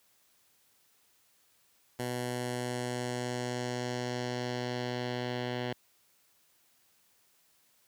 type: tone with low-pass filter sweep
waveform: 10% pulse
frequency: 123.47 Hz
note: B2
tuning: in tune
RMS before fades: -35 dBFS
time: 1.99-5.73 s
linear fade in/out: 5 ms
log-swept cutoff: 12000 to 3400 Hz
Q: 1.5
effects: white hiss -68 dBFS RMS until 7.87 s + high-pass 60 Hz 12 dB/octave